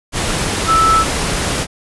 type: tone in noise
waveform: sine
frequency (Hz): 1315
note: E6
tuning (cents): -5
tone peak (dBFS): -9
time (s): 0.66-1.05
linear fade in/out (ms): 50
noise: pink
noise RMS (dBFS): -18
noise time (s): 0.12-1.67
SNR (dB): +6
effects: resampled to 24000 Hz